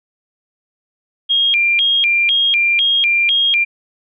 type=tone with vibrato; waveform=sine; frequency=2785 Hz; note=F7; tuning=5 cents flat; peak=-11 dBFS; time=1.29-3.65 s; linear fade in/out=20 ms; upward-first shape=square; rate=2 Hz; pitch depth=270 cents each way; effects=none

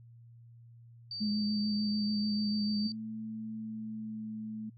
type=tone; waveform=sine; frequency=4621 Hz; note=D8; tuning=29 cents flat; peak=-37 dBFS; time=1.11-2.92 s; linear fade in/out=2 ms
type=tone with vibrato; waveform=sine; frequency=210.3 Hz; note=G#3; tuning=22 cents sharp; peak=-29 dBFS; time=1.2-2.88 s; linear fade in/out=20 ms; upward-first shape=triangle; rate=6.8 Hz; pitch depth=30 cents each way
type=tone with pitch glide; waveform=sine; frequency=220 to 217.5 Hz; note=A3 to A3; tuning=0 to -20 cents; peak=-37 dBFS; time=2.85-4.7 s; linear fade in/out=10 ms; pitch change=-20 cents; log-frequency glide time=3.57-4.28 s
effects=noise-tail reverb RT60 0.1 s tail -25 dB re dry + added 117 Hz sine -52 dBFS peak until 4.77 s

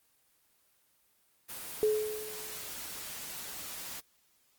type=noise; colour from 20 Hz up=white; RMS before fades=-42 dBFS; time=1.48-4.01 s; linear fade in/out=20 ms
type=tone with exponential decay; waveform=sine; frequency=428.6 Hz; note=A4; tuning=45 cents flat; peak=-22 dBFS; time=1.83-2.71 s; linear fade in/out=0 ms; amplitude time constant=190 ms
effects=white hiss -70 dBFS RMS until 4.58 s + Opus 24 kbps

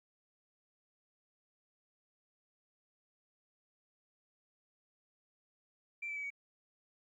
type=tone with pitch steps; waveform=sine; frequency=2349 / 2317 / 2285 / 2253 Hz; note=D7 / D7 / D7 / C#7; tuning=0 / -24 / -48 / +28 cents; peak=-37 dBFS; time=6.02-6.304 s; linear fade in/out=10 ms; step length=71 ms; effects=tanh soft clip ceiling -33 dBFS + 13-bit

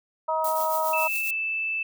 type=harmonic tone; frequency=317 Hz; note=D#4; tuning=32 cents sharp; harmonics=2 / 3 / 4; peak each=-27 / -25 / -31 dBFS; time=0.28-1.08 s; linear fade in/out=10 ms
type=noise with tremolo; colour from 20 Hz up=violet; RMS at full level=-31 dBFS; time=0.44-1.31 s; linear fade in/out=5 ms; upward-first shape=triangle; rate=7.3 Hz; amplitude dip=60%
type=tone; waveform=sine; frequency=2637 Hz; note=E7; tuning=in tune; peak=-25 dBFS; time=0.93-1.83 s; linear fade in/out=5 ms
effects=none

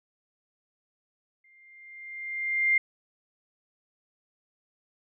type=tone with exponential growth; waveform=sine; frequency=2100 Hz; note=C7; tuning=6 cents sharp; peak=-18 dBFS; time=1.44-2.78 s; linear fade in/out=5 ms; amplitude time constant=290 ms; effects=none

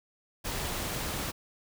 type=noise; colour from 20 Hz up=pink; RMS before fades=-34 dBFS; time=0.44-1.32 s; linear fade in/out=20 ms; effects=none

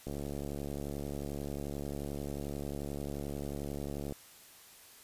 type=click train; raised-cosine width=2 ms; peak=-26 dBFS; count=290; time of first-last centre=0.07-4.123 s; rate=71.3 Hz; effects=white hiss -56 dBFS RMS until 5.03 s + resampled to 32000 Hz

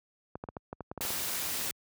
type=clicks; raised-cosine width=1 ms; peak=-24 dBFS; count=11; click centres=0.355 / 0.439 / 0.488 / 0.568 / 0.729 / 0.807 / 0.915 / 0.977 / 1.008 / 1.051 / 1.105 s
type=noise; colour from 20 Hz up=white; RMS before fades=-34 dBFS; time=1.01-1.71 s; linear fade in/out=0 ms
effects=high-pass 60 Hz 12 dB/octave

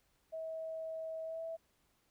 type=tone with pitch glide; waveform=sine; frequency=644 to 655.3 Hz; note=E5 to E5; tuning=-41 to -10 cents; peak=-39 dBFS; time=0.32-1.57 s; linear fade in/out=20 ms; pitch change=+31 cents; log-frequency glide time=1.24-1.42 s; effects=pink hiss -75 dBFS RMS until 2.1 s

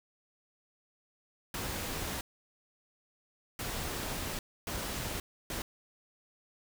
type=noise bursts at uneven times; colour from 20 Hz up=pink; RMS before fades=-37 dBFS; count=4; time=1.54-2.21 / 3.59-4.39 / 4.67-5.2 / 5.5-5.62 s; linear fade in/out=2 ms; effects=none

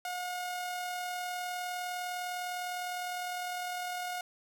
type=tone with amplitude modulation; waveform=sawtooth; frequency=720 Hz; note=F#5; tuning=47 cents flat; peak=-30 dBFS; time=0.05-4.21 s; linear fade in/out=2 ms; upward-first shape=sine; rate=39.8 Hz; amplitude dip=25%; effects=none

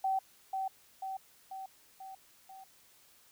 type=tone with echo; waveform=sine; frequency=768 Hz; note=G5; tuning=36 cents flat; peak=-28 dBFS; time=0.04-0.19 s; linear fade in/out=5 ms; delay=490 ms; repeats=5; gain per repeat=-4 dB; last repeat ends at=2.64 s; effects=white hiss -63 dBFS RMS until 3.31 s

